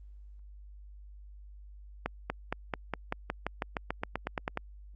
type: accelerating click train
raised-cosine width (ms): 0.5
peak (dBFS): -16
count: 17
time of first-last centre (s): 2.06-4.574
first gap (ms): 240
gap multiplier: 0.94
effects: added 50 Hz sine -47 dBFS peak until 4.95 s + Opus 24 kbps